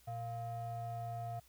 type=ring-modulated tone; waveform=triangle; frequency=290.8 Hz; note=D4; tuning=17 cents flat; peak=-34 dBFS; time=0.07-1.4 s; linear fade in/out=10 ms; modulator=408 Hz; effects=added 60 Hz sine -68 dBFS peak until 1.48 s + white hiss -67 dBFS RMS until 1.48 s